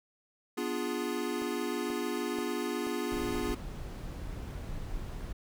square chord, B diminished seventh, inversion none, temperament equal, 246.9 / 293.7 / 349.2 / 415.3 Hz, B3 / D4 / F4 / Ab4, 0 / 0 / 0 / 0 cents, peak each -38 / -39 / -37 / -38 dBFS, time 0.57-3.55 s, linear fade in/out 10 ms
click train, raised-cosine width 1 ms, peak -29 dBFS, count 5, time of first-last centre 1.42-3.352 s, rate 2.07 Hz
brown noise, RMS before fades -39 dBFS, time 3.11-5.33 s, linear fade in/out 10 ms
effects none

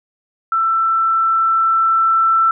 sine tone with level ramp, 1334 Hz, E6, 20 cents sharp, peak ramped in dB -13 to -10 dBFS, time 0.52-2.51 s, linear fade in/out 2 ms, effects none

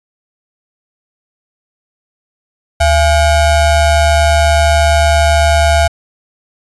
square ring-modulated tone, 377.8 Hz, F#4, 36 cents sharp, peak -5 dBFS, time 2.8-5.88 s, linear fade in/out 10 ms, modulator 302 Hz, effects resampled to 24000 Hz

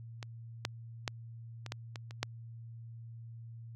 clicks, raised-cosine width 0.2 ms, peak -25 / -14 / -15 / -25 / -19 / -25 / -30 / -14 dBFS, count 8, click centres 0.228 / 0.651 / 1.078 / 1.663 / 1.721 / 1.958 / 2.109 / 2.23 s, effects added 115 Hz sine -45 dBFS peak until 3.75 s

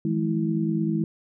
sine tone cluster, 161.5 / 177 / 211.2 / 327.4 Hz, E3 / F3 / G#3 / E4, -35 / +23 / +29 / -12 cents, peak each -26 / -35 / -26 / -27 dBFS, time 0.05-1.04 s, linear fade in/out 2 ms, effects none

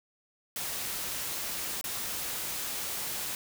white noise with dropouts, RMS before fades -35 dBFS, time 0.56-3.35 s, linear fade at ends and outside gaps 1 ms, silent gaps 1.812-1.841 s, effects none

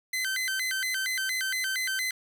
sawtooth tone with vibrato, 1775 Hz, A6, 15 cents sharp, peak -24 dBFS, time 0.13-2.11 s, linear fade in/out 5 ms, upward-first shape square, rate 4.3 Hz, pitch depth 240 cents each way, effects none

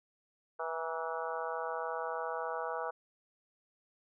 harmonic tone with a mistuned harmonic, 163.4 Hz, E3, 15 cents flat, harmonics 3 / 4 / 5 / 6 / 7 / 8 / 9, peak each -40 / -41 / -42 / -43 / -43 / -44 / -45 dBFS, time 0.59-2.91 s, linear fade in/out 10 ms, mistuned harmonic 6, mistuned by -46 cents, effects none

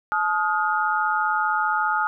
sine tone cluster, 861 / 1252 / 1427 Hz, A5 / D#6 / F6, -38 / +10 / +37 cents, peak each -24 dBFS, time 0.12-2.07 s, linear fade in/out 0 ms, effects none

